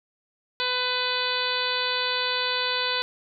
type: harmonic tone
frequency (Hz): 500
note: B4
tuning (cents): +21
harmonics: 1 / 2 / 3 / 4 / 5 / 6 / 7 / 8 / 9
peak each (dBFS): -33 / -31 / -31 / -36 / -33 / -35 / -31 / -30 / -35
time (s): 0.6-3.02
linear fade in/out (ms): 0
effects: none